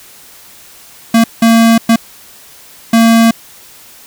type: tone bursts at uneven times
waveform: square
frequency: 228.2 Hz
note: A#3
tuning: 37 cents flat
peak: -5 dBFS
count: 4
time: 1.14-1.24 / 1.42-1.78 / 1.89-1.96 / 2.93-3.31 s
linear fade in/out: 5 ms
effects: white hiss -38 dBFS RMS until 4.06 s